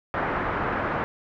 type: low-pass noise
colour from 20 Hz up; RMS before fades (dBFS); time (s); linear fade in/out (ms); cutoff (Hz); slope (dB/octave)
white; -27; 0.14-1.04; 0; 1600; 24
effects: none